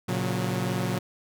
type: chord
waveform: sawtooth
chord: F# major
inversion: first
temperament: equal with one note detuned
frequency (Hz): 116.54 / 138.59 / 182.34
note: A#2 / C#3 / F#3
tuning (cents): 0 / 0 / -25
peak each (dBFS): -26 / -28 / -25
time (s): 0.08-0.99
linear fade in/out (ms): 10
effects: none